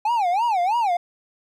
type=tone with vibrato; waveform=triangle; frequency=818 Hz; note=G#5; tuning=26 cents flat; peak=-16 dBFS; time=0.05-0.97 s; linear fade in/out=5 ms; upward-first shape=sine; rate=3.1 Hz; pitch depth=280 cents each way; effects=none